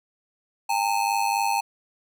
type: ring-modulated tone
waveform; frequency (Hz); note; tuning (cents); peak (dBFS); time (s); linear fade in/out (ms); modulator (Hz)
square; 856; A5; -48; -19; 0.69-1.61; 10; 51.9
effects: none